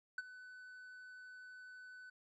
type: tone with ADSR envelope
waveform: triangle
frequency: 1502 Hz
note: F#6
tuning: 26 cents sharp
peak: -34 dBFS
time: 0.18-2.1 s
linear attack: 3 ms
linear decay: 30 ms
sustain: -16 dB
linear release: 7 ms
effects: resampled to 22050 Hz